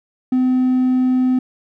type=tone; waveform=triangle; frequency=255.2 Hz; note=C4; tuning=43 cents flat; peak=-10 dBFS; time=0.32-1.39 s; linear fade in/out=5 ms; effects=tanh soft clip ceiling -7 dBFS